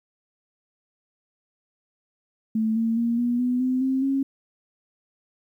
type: tone with pitch steps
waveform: sine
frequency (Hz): 220.3 / 227 / 233.9 / 241.1 / 248.4 / 256 / 263.8 / 271.8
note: A3 / A#3 / A#3 / B3 / B3 / C4 / C4 / C#4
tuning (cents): +2 / -46 / +6 / -41 / +10 / -38 / +14 / -34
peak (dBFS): -20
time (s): 2.55-4.23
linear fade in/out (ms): 5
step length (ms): 210
effects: 10-bit